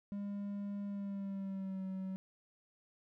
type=tone with pitch glide; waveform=triangle; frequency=201.9 to 189.47 Hz; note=G#3 to F#3; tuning=-49 to +41 cents; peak=-36 dBFS; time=0.12-2.16 s; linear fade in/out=0 ms; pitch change=-110 cents; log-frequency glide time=0.86-1.84 s; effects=none